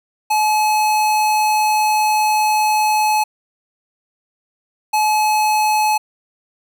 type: tone pair in turn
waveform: square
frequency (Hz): 855 / 855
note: A5 / A5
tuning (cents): -50 / -50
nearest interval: unison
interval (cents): 0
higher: neither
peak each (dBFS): -14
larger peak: neither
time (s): 0.3-3.24 / 4.93-5.98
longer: first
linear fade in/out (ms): 10
effects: none